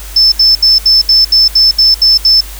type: tone bursts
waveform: sine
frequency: 5274 Hz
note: E8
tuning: in tune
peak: -3 dBFS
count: 10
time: 0.16-2.408 s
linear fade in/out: 5 ms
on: 160 ms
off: 72 ms
effects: added 50 Hz sine -25 dBFS peak until 2.59 s + white hiss -30 dBFS RMS until 2.59 s